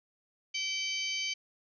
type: harmonic tone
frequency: 770 Hz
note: G5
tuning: 31 cents flat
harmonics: 3 / 4 / 5 / 6 / 7 / 8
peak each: -36 / -36 / -49 / -38 / -49 / -40 dBFS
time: 0.54-1.34 s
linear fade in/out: 10 ms
effects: none